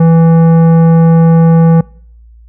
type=tone with tanh clipping; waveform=triangle; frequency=164.81 Hz; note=E3; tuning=in tune; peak=-5 dBFS; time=0-1.81 s; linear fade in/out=5 ms; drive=17 dB; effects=noise-tail reverb RT60 0.6 s tail -25 dB re dry + added 57 Hz sine -35 dBFS peak until 2.48 s